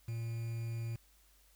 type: tone with quantisation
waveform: triangle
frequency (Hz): 115.2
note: A#2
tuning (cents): -20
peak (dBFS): -34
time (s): 0.08-0.96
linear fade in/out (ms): 5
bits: 9
effects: added 50 Hz sine -66 dBFS peak until 1.55 s + white hiss -68 dBFS RMS until 1.55 s